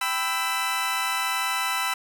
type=chord; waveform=20% pulse; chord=E minor; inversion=first; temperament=equal with one note detuned; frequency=784 / 999.2 / 1318.5 Hz; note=G5 / B5 / E6; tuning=0 / +20 / 0 cents; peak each=-27 / -23 / -22 dBFS; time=0.01-1.94 s; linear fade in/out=5 ms; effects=8-bit